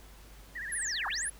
sine tone with vibrato, 1784 Hz, A6, 23 cents sharp, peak -36 dBFS, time 0.55-1.29 s, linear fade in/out 10 ms, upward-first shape triangle, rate 15 Hz, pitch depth 190 cents each way
sine linear two-way sweep, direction down then up, 11175 to 713 to 11175 Hz, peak -32 dBFS, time 0.72-1.3 s, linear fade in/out 5 ms, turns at 1.07 s
effects added 50 Hz sine -51 dBFS peak until 1.39 s + pink hiss -56 dBFS RMS until 1.39 s

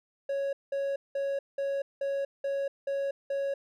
triangle tone bursts, 554 Hz, C#5, 1 cent flat, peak -26 dBFS, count 8, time 0.29-3.54 s, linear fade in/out 5 ms, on 240 ms, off 190 ms, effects none

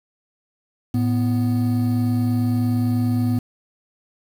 triangle tone pair together, 110.1 / 247.2 Hz, A2 / B3, +2 / +2 cents, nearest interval octave + major second, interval 1400 cents, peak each -18 dBFS, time 0.94-3.39 s, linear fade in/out 5 ms, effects 7-bit

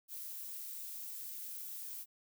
violet noise, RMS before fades -45 dBFS, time 0.08-2.06 s, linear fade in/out 50 ms, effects none

